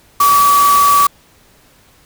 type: tone in noise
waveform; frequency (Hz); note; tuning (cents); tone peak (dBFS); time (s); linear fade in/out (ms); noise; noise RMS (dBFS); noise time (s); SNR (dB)
sine; 1144; D6; -46; -7; 0.2-1.07; 5; white; -19; 0.2-1.07; +9
effects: pink hiss -49 dBFS RMS until 2.05 s